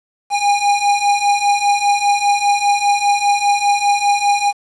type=beating tone pair; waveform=square; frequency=810 / 815 Hz; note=G#5 / G#5; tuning=-43 / -33 cents; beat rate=5 Hz; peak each=-18 / -15 dBFS; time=0.3-4.53 s; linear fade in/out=50 ms; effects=resampled to 22050 Hz + 7-bit